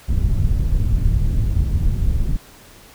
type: low-pass noise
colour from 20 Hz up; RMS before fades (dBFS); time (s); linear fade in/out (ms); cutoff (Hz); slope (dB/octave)
pink; -17; 0.08-2.37; 10; 100; 12
effects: pink hiss -45 dBFS RMS until 2.94 s

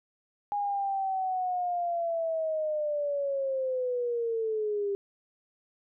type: linear sweep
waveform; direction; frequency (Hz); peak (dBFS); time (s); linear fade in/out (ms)
sine; down; 823 to 396.2; -27; 0.52-4.95; 0
effects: none

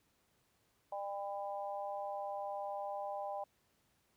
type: harmonic tone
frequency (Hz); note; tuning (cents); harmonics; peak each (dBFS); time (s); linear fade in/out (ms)
200.1; G3; +36; 3 / 4 / 5; -42 / -41 / -48; 0.92-3.44; 5
effects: pink hiss -75 dBFS RMS until 4.16 s + high-pass 60 Hz 12 dB/octave

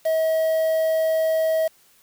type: tone with quantisation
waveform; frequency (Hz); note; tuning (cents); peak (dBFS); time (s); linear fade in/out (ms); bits
triangle; 640; D#5; +49; -16; 0.05-1.68; 10; 6
effects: white hiss -57 dBFS RMS until 2.02 s

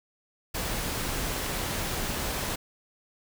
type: noise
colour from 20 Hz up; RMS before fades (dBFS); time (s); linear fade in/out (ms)
pink; -31; 0.54-2.56; 10
effects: none

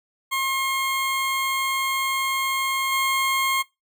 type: tone with level steps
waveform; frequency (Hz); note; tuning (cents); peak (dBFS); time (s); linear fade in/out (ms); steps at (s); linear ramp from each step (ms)
20% pulse; 1073; C6; +43; -17 / -15; 0.31-3.63; 20; 2.92; 2
effects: noise-tail reverb RT60 0.2 s tail -20 dB re dry

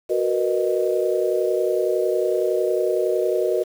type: chord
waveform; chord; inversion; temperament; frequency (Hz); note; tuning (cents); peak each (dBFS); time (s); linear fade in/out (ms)
sine; B major seventh; second; just; 370.4 / 463 / 493.9 / 617.4; F#4 / A#4 / B4 / D#5; +2 / -12 / 0 / -14; -22 / -24 / -26 / -24; 0.09-3.64; 20
effects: 7-bit

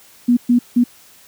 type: tone bursts at uneven times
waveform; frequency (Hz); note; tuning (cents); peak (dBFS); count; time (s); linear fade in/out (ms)
sine; 242.3; B3; -33; -9; 3; 0.28-0.37 / 0.49-0.59 / 0.76-0.84; 10
effects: white hiss -47 dBFS RMS until 1.27 s + high-pass 60 Hz 12 dB/octave

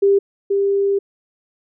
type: tone pair in turn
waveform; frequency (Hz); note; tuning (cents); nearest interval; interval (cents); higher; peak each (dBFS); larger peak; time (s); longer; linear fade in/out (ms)
sine; 397.4 / 397.4; G4 / G4; +24 / +24; unison; 0; neither; -10 / -14; first; 0.02-0.19 / 0.5-0.99; second; 10
effects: none

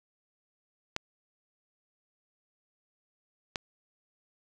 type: clicks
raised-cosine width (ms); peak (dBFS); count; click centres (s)
0.2; -13 / -14; 2; 0.964 / 3.558
effects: none

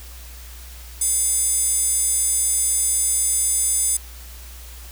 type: tone with high-pass filter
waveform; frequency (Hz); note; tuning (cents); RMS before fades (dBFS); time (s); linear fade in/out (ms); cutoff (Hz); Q
square; 708; F5; +23; -20; 1.01-3.97; 5; 8600; 8.3
effects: added 60 Hz sine -37 dBFS peak until 4.91 s + white hiss -43 dBFS RMS until 4.91 s

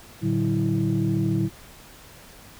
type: tone cluster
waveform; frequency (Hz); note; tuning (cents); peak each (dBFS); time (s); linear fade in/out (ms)
sine; 112.4 / 145.7 / 187.5 / 327.2; A2 / D3 / F#3 / E4; +37 / -13 / +23 / -13; -25; 0.21-1.5; 50
effects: tanh soft clip ceiling -13 dBFS + pink hiss -47 dBFS RMS until 2.59 s

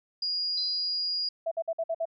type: tone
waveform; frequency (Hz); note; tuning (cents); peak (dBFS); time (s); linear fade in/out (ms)
sine; 4862; D#8; -41; -27; 0.22-1.29; 5
type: tone with exponential decay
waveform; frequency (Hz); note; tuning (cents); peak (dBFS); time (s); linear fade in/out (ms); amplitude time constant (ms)
sine; 4082; C8; -44; -31; 0.57-1.26; 5; 150
type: tone bursts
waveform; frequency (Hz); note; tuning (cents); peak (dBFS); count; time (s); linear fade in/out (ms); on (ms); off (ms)
sine; 659.3; E5; 0; -26; 6; 1.46-2.055; 10; 55; 53
effects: none

